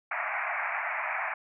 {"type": "band-pass noise", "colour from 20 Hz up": "white", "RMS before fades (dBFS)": -32, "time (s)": [0.11, 1.34], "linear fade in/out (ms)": 5, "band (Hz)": [630, 2400], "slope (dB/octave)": 96, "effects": []}